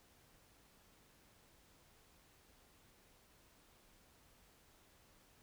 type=silence; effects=pink hiss -68 dBFS RMS until 5.42 s